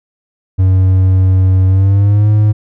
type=tone with pitch glide; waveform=triangle; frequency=93.8 to 105.9 Hz; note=F#2 to G#2; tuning=+24 to +34 cents; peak=-4 dBFS; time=0.58-2.53 s; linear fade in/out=20 ms; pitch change=+210 cents; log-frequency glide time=1.67-2.29 s; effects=none